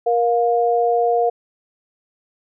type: tone pair together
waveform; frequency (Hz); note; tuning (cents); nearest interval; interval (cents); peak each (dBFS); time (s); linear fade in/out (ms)
sine; 471.6 / 706; A#4 / F5; +20 / +19; perfect fifth; 699; -17 / -17; 0.06-1.3; 10
effects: none